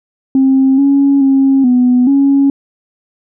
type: tone with pitch steps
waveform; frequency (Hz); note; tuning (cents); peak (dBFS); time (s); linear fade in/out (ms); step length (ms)
sine; 266.4 / 278.3 / 270.5 / 248.6 / 277.1; C4 / C#4 / C#4 / B3 / C#4; +31 / +7 / -42 / +12 / -1; -5; 0.35-2.5; 2; 430
effects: tanh soft clip ceiling -2 dBFS